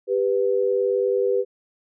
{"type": "tone pair together", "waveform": "sine", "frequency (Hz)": [395, 493.9], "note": ["G4", "B4"], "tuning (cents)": [13, 0], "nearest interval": "major third", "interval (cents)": 387, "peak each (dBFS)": -21, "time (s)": [0.07, 1.45], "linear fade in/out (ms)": 50, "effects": []}